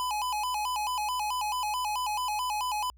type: tone with vibrato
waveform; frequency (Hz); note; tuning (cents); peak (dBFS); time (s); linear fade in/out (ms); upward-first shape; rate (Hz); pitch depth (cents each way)
square; 919; A#5; -25; -29; 0-2.9; 0; square; 4.6; 150
effects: added 60 Hz sine -53 dBFS peak until 2.97 s